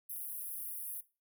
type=high-pass noise; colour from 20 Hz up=pink; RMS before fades=-42 dBFS; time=0.09-1.01 s; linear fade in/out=10 ms; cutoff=9900 Hz; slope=96 dB/octave; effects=noise-tail reverb RT60 0.3 s tail -19 dB re dry